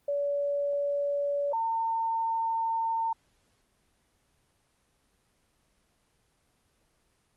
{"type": "tone pair in turn", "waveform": "sine", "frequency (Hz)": [571, 906.4], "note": ["D5", "A#5"], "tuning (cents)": [-49, -49], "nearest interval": "minor sixth", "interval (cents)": 800, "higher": "second", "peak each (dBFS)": -26, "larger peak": "neither", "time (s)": [[0.08, 1.53], [1.53, 3.13]], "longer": "second", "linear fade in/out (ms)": 5, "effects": ["pink hiss -70 dBFS RMS until 7.36 s", "Opus 24 kbps"]}